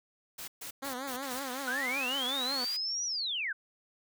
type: noise bursts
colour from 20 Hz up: white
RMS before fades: -42 dBFS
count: 5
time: 0.38-1.4 s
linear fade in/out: 10 ms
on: 100 ms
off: 130 ms
type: tone with vibrato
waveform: 10% pulse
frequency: 262.8 Hz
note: C4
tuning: 8 cents sharp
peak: -28 dBFS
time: 0.82-2.65 s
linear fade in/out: 10 ms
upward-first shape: triangle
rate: 5.4 Hz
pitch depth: 140 cents each way
type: high-pass noise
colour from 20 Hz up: pink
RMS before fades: -45 dBFS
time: 1.22-2.77 s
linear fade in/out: 10 ms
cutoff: 1700 Hz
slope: 12 dB/octave
type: linear two-way sweep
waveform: sine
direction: up then down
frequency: 1432 to 5900 to 1449 Hz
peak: -31 dBFS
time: 1.67-3.53 s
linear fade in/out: 10 ms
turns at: 3.05 s
effects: none